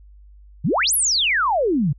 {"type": "exponential two-way sweep", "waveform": "sine", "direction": "up then down", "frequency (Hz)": [120.8, 12000, 129.4], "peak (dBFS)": -16, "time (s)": [0.64, 1.93], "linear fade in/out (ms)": 10, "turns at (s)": 0.94, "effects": ["added 50 Hz sine -43 dBFS peak until 1.98 s"]}